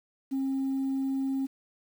sine tone, 269 Hz, C4, 48 cents sharp, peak -25 dBFS, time 0.31-1.47 s, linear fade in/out 20 ms, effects tanh soft clip ceiling -24 dBFS + 9-bit

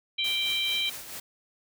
harmonic tone, 784 Hz, G5, in tune, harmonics 3 / 4 / 5, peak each -31 / -28 / -31 dBFS, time 0.18-0.9 s, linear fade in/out 10 ms
white noise with tremolo, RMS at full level -38 dBFS, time 0.24-1.2 s, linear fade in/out 5 ms, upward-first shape triangle, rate 4.6 Hz, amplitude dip 55%
effects none

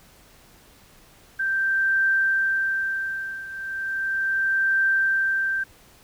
sine tone with tremolo, 1568 Hz, G6, in tune, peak -17 dBFS, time 1.39-5.64 s, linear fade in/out 10 ms, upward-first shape triangle, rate 0.36 Hz, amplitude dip 85%, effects pink hiss -53 dBFS RMS until 6.03 s

